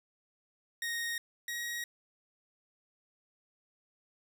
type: tone pair in turn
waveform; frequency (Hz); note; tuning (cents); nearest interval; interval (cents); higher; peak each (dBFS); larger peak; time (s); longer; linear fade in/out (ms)
sawtooth; 1864.7 / 1894; A#6 / A#6; 0 / +27; unison; 27; second; -30 / -32; first; 0.82-1.18 / 1.48-1.84; neither; 2
effects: none